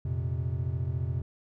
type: chord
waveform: triangle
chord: F suspended fourth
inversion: none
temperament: equal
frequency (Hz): 87.31 / 116.54 / 130.81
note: F2 / Bb2 / C3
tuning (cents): 0 / 0 / 0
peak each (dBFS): -30 / -32 / -30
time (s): 0.05-1.22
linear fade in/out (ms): 5
effects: none